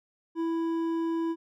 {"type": "tone with hard clipping", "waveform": "triangle", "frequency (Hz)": 330, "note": "E4", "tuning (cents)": 2, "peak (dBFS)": -28, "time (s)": [0.35, 1.36], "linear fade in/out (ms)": 50, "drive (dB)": 10, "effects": []}